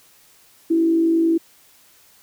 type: tone with frequency modulation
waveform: sine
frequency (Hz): 329.6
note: E4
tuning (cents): 0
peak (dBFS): -14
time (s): 0.7-1.38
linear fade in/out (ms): 10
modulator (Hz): 51.2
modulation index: 0.3
effects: white hiss -53 dBFS RMS until 2.22 s